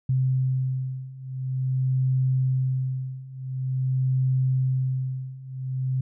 sine beating tone pair, 130 / 130.47 Hz, C3 / C3, -11 / -5 cents, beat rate 0.47 Hz, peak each -26 / -24 dBFS, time 0.09-6.01 s, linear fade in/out 5 ms, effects none

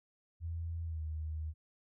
sine tone with pitch glide, 83.3 to 78.17 Hz, E2 to D#2, +19 to +9 cents, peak -36 dBFS, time 0.4-1.54 s, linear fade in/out 50 ms, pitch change -110 cents, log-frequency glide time 0.84-1.02 s, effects none

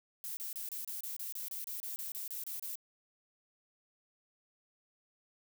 violet noise bursts, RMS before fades -41 dBFS, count 16, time 0.24-2.755 s, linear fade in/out 0 ms, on 130 ms, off 29 ms, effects none

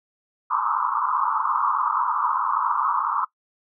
white band-pass noise, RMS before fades -23 dBFS, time 0.5-3.25 s, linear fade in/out 10 ms, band 900 to 1300 Hz, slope 96 dB/octave, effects noise-tail reverb RT60 0.1 s tail -20 dB re dry

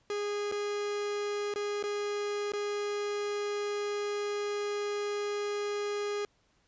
45% pulse tone with dropouts, 411.7 Hz, G#4, 15 cents flat, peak -31 dBFS, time 0.1-6.25 s, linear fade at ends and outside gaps 1 ms, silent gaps 0.515-0.522 / 1.539-1.559 / 1.827-1.838 / 2.52-2.535 s, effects pink hiss -70 dBFS RMS until 6.67 s + resampled to 16000 Hz

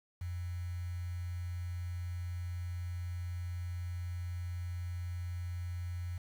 sine tone with quantisation, 88 Hz, F2, 14 cents sharp, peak -36 dBFS, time 0.21-6.18 s, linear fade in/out 5 ms, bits 9, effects none

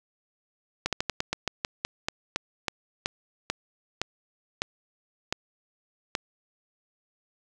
slowing click train, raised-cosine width 0.2 ms, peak -9 dBFS, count 18, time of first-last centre 0.86-6.152 s, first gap 67 ms, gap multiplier 1.17, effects none

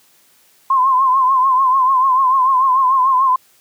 sine tone with vibrato, 1046.5 Hz, C6, in tune, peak -10 dBFS, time 0.7-3.36 s, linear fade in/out 5 ms, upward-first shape triangle, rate 6.8 Hz, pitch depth 86 cents each way, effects white hiss -53 dBFS RMS until 3.6 s + high-pass 100 Hz 12 dB/octave

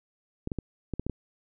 clicks, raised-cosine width 3 ms, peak -18 dBFS, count 7, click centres 0.474 / 0.518 / 0.587 / 0.937 / 0.996 / 1.066 / 1.097 s, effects none

